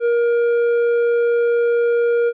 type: tone with tanh clipping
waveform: triangle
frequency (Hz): 472.2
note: A#4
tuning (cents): +22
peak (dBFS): -15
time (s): 0-2.33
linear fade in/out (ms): 50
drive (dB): 11
effects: none